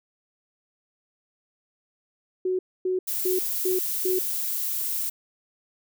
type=tone bursts; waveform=sine; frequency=370 Hz; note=F#4; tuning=in tune; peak=-22 dBFS; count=5; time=2.45-4.19 s; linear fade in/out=5 ms; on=140 ms; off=260 ms
type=noise; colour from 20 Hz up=violet; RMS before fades=-28 dBFS; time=3.07-5.1 s; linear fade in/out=10 ms
effects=none